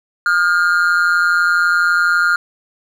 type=tone with amplitude modulation; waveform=triangle; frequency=1412 Hz; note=F6; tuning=19 cents sharp; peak=-6 dBFS; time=0.26-2.36 s; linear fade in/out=2 ms; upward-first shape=sine; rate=172 Hz; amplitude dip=80%; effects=none